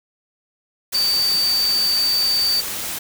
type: tone in noise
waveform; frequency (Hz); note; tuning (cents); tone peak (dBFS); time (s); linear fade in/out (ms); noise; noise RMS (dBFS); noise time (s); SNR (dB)
sine; 4602; D8; -36; -16; 0.94-2.61; 10; white; -27; 0.92-2.99; +8
effects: none